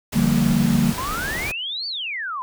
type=noise; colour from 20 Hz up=pink; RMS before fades=-29 dBFS; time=0.12-1.52 s; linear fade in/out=10 ms
type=chord; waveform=sine; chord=G minor seventh; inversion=second; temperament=equal; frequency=146.83 / 174.61 / 196 / 233.1 Hz; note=D3 / F3 / G3 / Bb3; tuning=0 / 0 / 0 / 0 cents; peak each=-22 / -23 / -21 / -19 dBFS; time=0.14-0.93 s; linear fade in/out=20 ms
type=exponential two-way sweep; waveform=sine; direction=up then down; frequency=987.8 to 4651 to 987.8 Hz; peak=-25 dBFS; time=0.98-2.42 s; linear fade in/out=0 ms; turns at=1.87 s
effects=none